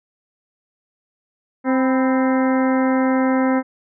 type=harmonic tone with a mistuned harmonic; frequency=261.6 Hz; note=C4; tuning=in tune; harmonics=1 / 2 / 3 / 4 / 5 / 6 / 7 / 8; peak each=-16 / -22 / -26 / -28 / -30 / -32 / -33 / -34 dBFS; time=1.64-3.63 s; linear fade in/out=50 ms; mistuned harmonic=4; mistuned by=-76 cents; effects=none